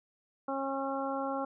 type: harmonic tone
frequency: 271.9 Hz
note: C#4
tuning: 33 cents flat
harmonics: 1 / 2 / 3 / 4 / 5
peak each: -37 / -36 / -37 / -40 / -41 dBFS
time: 0.48-1.45 s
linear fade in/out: 5 ms
effects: none